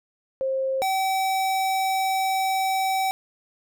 sine / square tone pair in turn, 531 / 766 Hz, C5 / G5, +25 / -40 cents, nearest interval tritone, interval 635 cents, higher second, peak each -22 dBFS, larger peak neither, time 0.41-0.82 / 0.82-3.11 s, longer second, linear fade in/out 0 ms, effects none

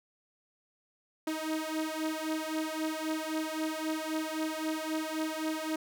sawtooth beating tone pair, 312.7 / 316.5 Hz, D#4 / D#4, +9 / +30 cents, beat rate 3.8 Hz, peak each -31 dBFS, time 1.27-5.76 s, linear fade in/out 5 ms, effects none

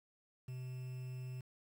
triangle tone with quantisation, 127.5 Hz, C3, 44 cents flat, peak -40 dBFS, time 0.48-1.41 s, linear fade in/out 5 ms, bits 10, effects none

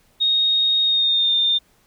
sine tone with pitch glide, 3729 to 3617 Hz, A#7 to A7, 0 to +47 cents, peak -15 dBFS, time 0.2-1.59 s, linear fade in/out 20 ms, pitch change -53 cents, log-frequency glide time 0.84-1.34 s, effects pink hiss -59 dBFS RMS until 1.86 s

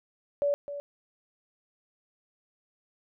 sine tone with echo, 573 Hz, D5, 43 cents flat, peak -23 dBFS, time 0.42-0.54 s, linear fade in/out 0 ms, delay 260 ms, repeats 1, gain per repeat -11 dB, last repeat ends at 0.8 s, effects none

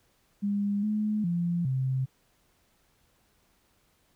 sine tone with pitch steps, 202.6 / 212.4 / 172.6 / 131.3 Hz, G#3 / G#3 / F3 / C3, -43 / +39 / -20 / +6 cents, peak -25 dBFS, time 0.42-2.06 s, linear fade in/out 20 ms, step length 410 ms, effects pink hiss -68 dBFS RMS until 4.15 s

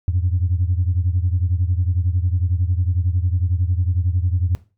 sine beating tone pair, 86.3 / 97.3 Hz, F2 / G2, -20 / -12 cents, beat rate 11 Hz, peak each -17 / -20 dBFS, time 0.08-4.55 s, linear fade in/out 0 ms, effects noise-tail reverb RT60 0.3 s tail -18 dB re dry + tanh soft clip ceiling -10 dBFS

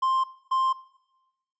triangle tone pair in turn, 1051 / 1051 Hz, C6 / C6, +7 / +7 cents, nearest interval unison, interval 0 cents, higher neither, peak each -19 dBFS, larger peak neither, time 0.02-0.24 / 0.51-0.73 s, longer neither, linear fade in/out 10 ms, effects noise-tail reverb RT60 1.0 s tail -19 dB re dry + resampled to 16000 Hz

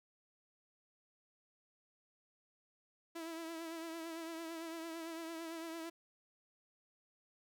sawtooth tone with vibrato, 328.8 Hz, E4, 4 cents flat, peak -39 dBFS, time 3.15-5.9 s, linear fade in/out 10 ms, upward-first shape triangle, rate 8.9 Hz, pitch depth 50 cents each way, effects none

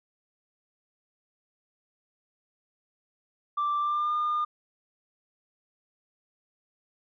sine tone with pitch glide, 1174.7 to 1211.9 Hz, D6 to D#6, 0 to -46 cents, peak -23 dBFS, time 3.57-4.45 s, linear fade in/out 10 ms, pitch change +54 cents, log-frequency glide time 3.79-4.14 s, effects tanh soft clip ceiling -22 dBFS

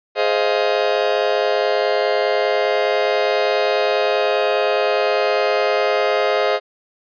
40% pulse chord, F minor seventh, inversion first, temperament just, 419.1 / 523.8 / 628.6 / 698.5 Hz, Ab4 / C5 / Eb5 / F5, +16 / +2 / +18 / 0 cents, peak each -20 / -20 / -20 / -22 dBFS, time 0.15-6.6 s, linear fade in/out 50 ms, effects resampled to 11025 Hz

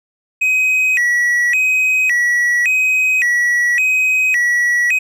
triangle tone with vibrato, 2209 Hz, C#7, 7 cents flat, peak -10 dBFS, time 0.41-4.99 s, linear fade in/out 10 ms, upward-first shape square, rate 0.89 Hz, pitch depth 230 cents each way, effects none

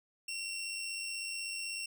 20% pulse tone with amplitude modulation, 2729 Hz, F7, 41 cents flat, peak -31 dBFS, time 0.28-1.86 s, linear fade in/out 5 ms, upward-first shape sine, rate 96.1 Hz, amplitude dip 35%, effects none

